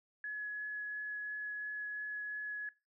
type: tone with vibrato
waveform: sine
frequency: 1692 Hz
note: G#6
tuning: 32 cents sharp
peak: -38 dBFS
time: 0.24-2.69 s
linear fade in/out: 2 ms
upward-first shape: triangle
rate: 2.9 Hz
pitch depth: 8 cents each way
effects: noise-tail reverb RT60 0.3 s tail -22 dB re dry